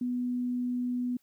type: tone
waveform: sine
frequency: 246.9 Hz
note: B3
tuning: in tune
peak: -28 dBFS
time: 0.01-1.17 s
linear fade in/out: 5 ms
effects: white hiss -71 dBFS RMS until 1.22 s